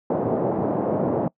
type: band-pass noise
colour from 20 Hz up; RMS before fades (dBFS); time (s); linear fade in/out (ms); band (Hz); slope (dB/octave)
white; -23; 0.1-1.28; 2; 120 to 680; 24
effects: noise-tail reverb RT60 0.1 s tail -24 dB re dry